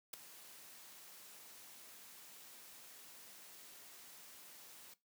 white noise with ADSR envelope, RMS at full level -41 dBFS, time 0.13-4.94 s, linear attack 7 ms, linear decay 6 ms, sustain -16 dB, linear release 6 ms, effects noise-tail reverb RT60 0.2 s tail -18 dB re dry + high-pass 150 Hz 12 dB/octave

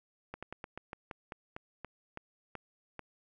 slowing click train, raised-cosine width 0.5 ms, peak -26 dBFS, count 13, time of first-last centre 0.34-2.993 s, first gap 86 ms, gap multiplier 1.16, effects none

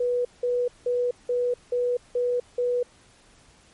sine tone bursts, 489.7 Hz, B4, 15 cents flat, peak -21 dBFS, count 7, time 0-2.83 s, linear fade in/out 5 ms, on 250 ms, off 180 ms, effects pink hiss -56 dBFS RMS until 3.73 s + MP3 48 kbps

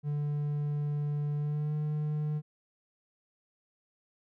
triangle tone with pitch glide, 146.83 to 150.87 Hz, D3 to D3, 0 to +47 cents, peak -27 dBFS, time 0.03-2.42 s, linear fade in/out 50 ms, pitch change +47 cents, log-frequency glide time 1.36-1.73 s, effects none

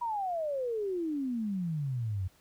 sine exponential sweep, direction down, 975 to 89.1 Hz, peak -30 dBFS, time 0.01-2.28 s, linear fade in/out 10 ms, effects pink hiss -64 dBFS RMS until 2.4 s

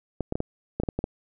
clicks, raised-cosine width 2 ms, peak -13 dBFS, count 9, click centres 0.207 / 0.324 / 0.355 / 0.404 / 0.8 / 0.835 / 0.888 / 0.99 / 1.041 s, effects none

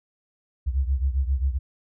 sine beating tone pair, 65 / 72.5 Hz, C2 / D2, -11 / -22 cents, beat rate 7.5 Hz, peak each -22 / -26 dBFS, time 0.66-1.59 s, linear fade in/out 20 ms, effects none

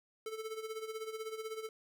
square tone with tremolo, 440 Hz, A4, in tune, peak -38 dBFS, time 0.26-1.69 s, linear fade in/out 2 ms, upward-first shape sine, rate 16 Hz, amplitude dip 70%, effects none

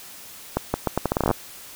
accelerating click train, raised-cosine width 1 ms, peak -6 dBFS, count 14, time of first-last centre 0.57-1.312 s, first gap 170 ms, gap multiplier 0.78, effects white hiss -42 dBFS RMS until 1.75 s

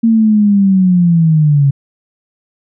sine linear sweep, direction down, 230 to 136.8 Hz, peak -6 dBFS, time 0.03-1.71 s, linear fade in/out 10 ms, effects none

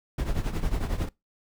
brown noise with tremolo, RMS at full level -24 dBFS, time 0.18-1.09 s, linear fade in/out 5 ms, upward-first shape triangle, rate 11 Hz, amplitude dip 80%, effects noise-tail reverb RT60 0.2 s tail -22 dB re dry

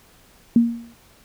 sine tone with exponential decay, 233.8 Hz, A#3, 5 cents sharp, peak -8 dBFS, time 0.56-0.94 s, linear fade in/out 2 ms, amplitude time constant 81 ms, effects pink hiss -53 dBFS RMS until 1.24 s

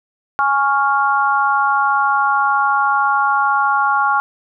sine chord, Db major, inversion second, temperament equal, 830.6 / 1108.7 / 1396.9 Hz, Ab5 / Db6 / F6, 0 / 0 / 0 cents, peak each -17 dBFS, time 0.39-4.2 s, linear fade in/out 0 ms, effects none

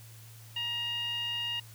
10% pulse tone with low-pass filter, 945 Hz, A#5, 23 cents sharp, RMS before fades -34 dBFS, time 0.56-1.6 s, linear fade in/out 5 ms, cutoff 2800 Hz, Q 7.4, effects added 112 Hz sine -49 dBFS peak until 1.74 s + white hiss -55 dBFS RMS until 1.74 s

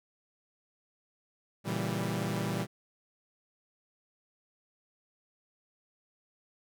sawtooth chord, A# diminished seventh, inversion none, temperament equal with one note detuned, 116.54 / 140.36 / 164.81 / 196 Hz, A#2 / C#3 / E3 / G3, 0 / +22 / 0 / 0 cents, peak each -32 / -36 / -32 / -31 dBFS, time 1.64-2.67 s, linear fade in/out 50 ms, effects none

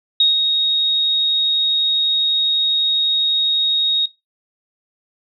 sine tone with ADSR envelope, 3752 Hz, A#7, 11 cents sharp, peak -9 dBFS, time 0.2-4.06 s, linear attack 4 ms, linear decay 150 ms, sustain -5 dB, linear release 7 ms, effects noise-tail reverb RT60 0.2 s tail -17 dB re dry

